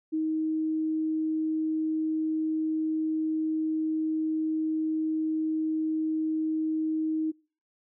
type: tone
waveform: sine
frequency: 314.9 Hz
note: D#4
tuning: 21 cents sharp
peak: -25 dBFS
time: 0.12-7.32 s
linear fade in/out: 20 ms
effects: noise-tail reverb RT60 0.4 s tail -25 dB re dry